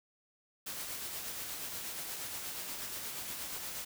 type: noise with tremolo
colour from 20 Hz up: white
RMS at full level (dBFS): -40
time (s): 0.66-3.85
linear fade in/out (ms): 10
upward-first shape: sine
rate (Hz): 8.4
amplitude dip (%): 30
effects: none